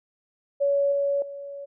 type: tone with level steps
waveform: sine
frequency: 563 Hz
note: C#5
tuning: 27 cents sharp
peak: -19 / -21 / -34 dBFS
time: 0.6-1.66 s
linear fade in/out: 20 ms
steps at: 0.92 / 1.22 s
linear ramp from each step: 2 ms
effects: none